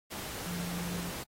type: tone in noise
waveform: sine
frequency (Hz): 174.61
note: F3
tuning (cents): 0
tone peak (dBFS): -36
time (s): 0.45-1.11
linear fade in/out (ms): 20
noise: pink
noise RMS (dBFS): -40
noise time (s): 0.1-1.24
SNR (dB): +1
effects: high-pass 60 Hz 12 dB/octave + AAC 48 kbps